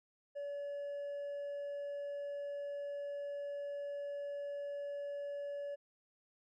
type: tone with hard clipping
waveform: sine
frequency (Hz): 571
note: D5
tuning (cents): -49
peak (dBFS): -40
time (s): 0.35-5.76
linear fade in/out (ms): 20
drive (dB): 2
effects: none